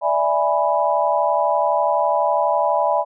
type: chord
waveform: sine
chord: E dominant seventh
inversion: third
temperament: equal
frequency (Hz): 587.3 / 659.3 / 830.6 / 987.8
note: D5 / E5 / G#5 / B5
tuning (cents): 0 / 0 / 0 / 0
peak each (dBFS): -21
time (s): 0.01-3.05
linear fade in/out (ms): 50
effects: none